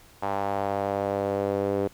sawtooth tone with band-pass filter sweep, 99.6 Hz, G2, 28 cents sharp, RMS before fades -27 dBFS, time 0.22-1.88 s, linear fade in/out 10 ms, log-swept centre 840 to 440 Hz, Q 2.7, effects pink hiss -54 dBFS RMS until 1.93 s

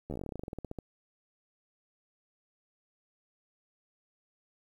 slowing click train, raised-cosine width 2 ms, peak -25 dBFS, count 21, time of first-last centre 0.1-0.787 s, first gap 12 ms, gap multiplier 1.1, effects 10-bit

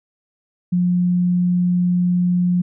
sine tone, 178.1 Hz, F3, 34 cents sharp, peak -14 dBFS, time 0.72-2.62 s, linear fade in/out 10 ms, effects none

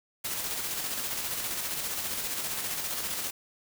white noise with tremolo, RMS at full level -32 dBFS, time 0.24-3.31 s, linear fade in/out 10 ms, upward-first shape square, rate 15 Hz, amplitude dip 30%, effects none

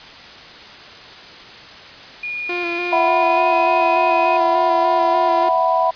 sine tone with pitch glide, 2436 to 2497 Hz, D#7 to D#7, -37 to +6 cents, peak -23 dBFS, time 2.23-4.37 s, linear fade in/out 5 ms, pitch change +43 cents, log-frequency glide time 3.06-3.55 s
sawtooth tone with vibrato, 348.2 Hz, F4, 5 cents flat, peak -19 dBFS, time 2.49-5.49 s, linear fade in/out 5 ms, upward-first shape square, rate 3.4 Hz, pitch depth 24 cents each way
sine chord, E suspended second, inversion none, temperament equal, 659.3 / 740 / 987.8 Hz, E5 / F#5 / B5, 0 / 0 / 0 cents, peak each -18 / -19 / -17 dBFS, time 2.92-5.91 s, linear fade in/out 10 ms
effects white hiss -38 dBFS RMS until 5.95 s + resampled to 11025 Hz

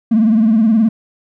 triangle tone with vibrato, 221.2 Hz, A3, 9 cents sharp, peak -5 dBFS, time 0.11-0.89 s, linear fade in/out 10 ms, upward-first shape triangle, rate 19 Hz, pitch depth 120 cents each way, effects tanh soft clip ceiling -5 dBFS

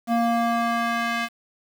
square tone with band-pass filter sweep, 233.1 Hz, A#3, in tune, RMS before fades -23 dBFS, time 0.07-1.29 s, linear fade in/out 50 ms, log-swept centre 580 to 2100 Hz, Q 1.1, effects 7-bit

